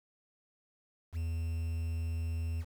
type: tone with quantisation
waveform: triangle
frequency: 82.5 Hz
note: E2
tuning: 2 cents sharp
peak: -30 dBFS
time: 1.12-2.65 s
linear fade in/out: 50 ms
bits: 9
effects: none